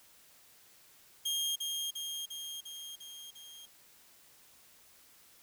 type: tone with echo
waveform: sawtooth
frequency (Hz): 3227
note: G7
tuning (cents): +50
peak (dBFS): -28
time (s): 1.25-1.56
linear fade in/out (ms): 10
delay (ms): 350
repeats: 6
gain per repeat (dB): -3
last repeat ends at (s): 3.66
effects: white hiss -61 dBFS RMS until 5.42 s